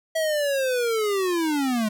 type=linear sweep; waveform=square; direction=down; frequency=651 to 207.7 Hz; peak=-22 dBFS; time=0.15-1.89 s; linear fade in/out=10 ms; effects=none